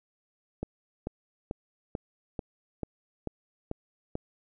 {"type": "click train", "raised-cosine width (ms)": 2, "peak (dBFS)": -19, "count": 9, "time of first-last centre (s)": [0.63, 4.154], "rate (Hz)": 2.27, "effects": []}